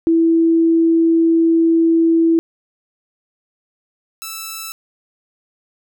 sine / 5% pulse tone pair in turn, 329.6 / 1318.4 Hz, E4 / E6, 0 / 0 cents, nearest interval 2 octaves, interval 2400 cents, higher second, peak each -10 / -15 dBFS, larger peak first, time 0.07-2.39 / 4.22-4.72 s, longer first, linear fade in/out 0 ms, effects none

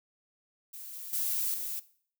violet noise with level steps, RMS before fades -44 / -42 / -31 / -36 dBFS, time 0.73-1.8 s, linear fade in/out 10 ms, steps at 0.93 / 1.13 / 1.54 s, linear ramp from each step 2 ms, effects noise-tail reverb RT60 0.5 s tail -17 dB re dry

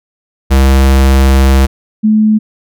square / sine tone pair in turn, 66.9 / 215.4 Hz, C2 / A3, +39 / -37 cents, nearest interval octave + minor sixth, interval 2024 cents, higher second, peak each -5 dBFS, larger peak neither, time 0.5-1.67 / 2.03-2.39 s, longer first, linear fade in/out 20 ms, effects none

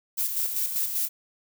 violet noise with tremolo, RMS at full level -26 dBFS, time 0.17-1.09 s, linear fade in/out 20 ms, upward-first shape square, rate 5.1 Hz, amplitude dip 45%, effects none

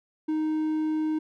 triangle tone, 311.1 Hz, D#4, in tune, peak -22 dBFS, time 0.28-1.19 s, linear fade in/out 10 ms, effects none

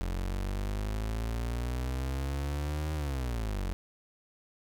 35% pulse exponential two-way sweep, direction up then down, 44.02 to 77.8 to 44.02 Hz, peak -29 dBFS, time 0.01-3.73 s, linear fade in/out 0 ms, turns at 2.94 s, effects none

